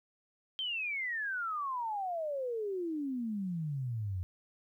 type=exponential sweep; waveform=sine; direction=down; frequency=3187 to 87.31 Hz; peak=-33 dBFS; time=0.59-4.23 s; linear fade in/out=0 ms; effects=12-bit